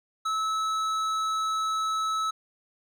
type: tone with hard clipping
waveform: triangle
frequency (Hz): 1300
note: E6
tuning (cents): -24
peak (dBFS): -27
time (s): 0.25-2.31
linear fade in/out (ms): 10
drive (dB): 14
effects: none